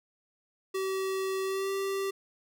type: tone with pitch glide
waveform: square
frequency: 382.7 to 390.5 Hz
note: G4 to G4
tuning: -42 to -7 cents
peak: -30 dBFS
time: 0.74-2.11 s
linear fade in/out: 10 ms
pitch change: +35 cents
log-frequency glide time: 1.44-1.71 s
effects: none